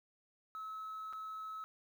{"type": "tone with dropouts", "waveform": "sine", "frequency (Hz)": 1293, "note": "E6", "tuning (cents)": -34, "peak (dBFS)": -40, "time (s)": [0.55, 1.64], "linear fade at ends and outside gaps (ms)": 0, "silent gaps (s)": [1.127, 1.133], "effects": ["tanh soft clip ceiling -40 dBFS", "11-bit"]}